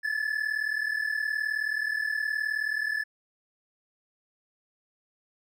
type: tone pair together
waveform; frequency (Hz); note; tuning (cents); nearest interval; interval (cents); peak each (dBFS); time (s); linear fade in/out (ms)
triangle; 1710 / 1749; A6 / A6; -50 / -11; unison; 39; -28; 0.03-3.04; 20
effects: none